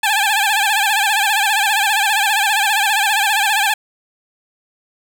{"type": "tone with vibrato", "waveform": "15% pulse", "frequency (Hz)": 830.6, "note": "G#5", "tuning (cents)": 0, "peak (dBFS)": -7, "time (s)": [0.03, 3.74], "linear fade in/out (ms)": 5, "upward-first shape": "sine", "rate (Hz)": 15, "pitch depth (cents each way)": 110, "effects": []}